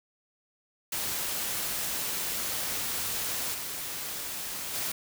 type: noise with level steps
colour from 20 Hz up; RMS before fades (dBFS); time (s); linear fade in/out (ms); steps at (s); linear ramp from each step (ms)
white; -32 / -36 / -32; 0.92-4.92; 5; 3.53 / 4.73; 20
effects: none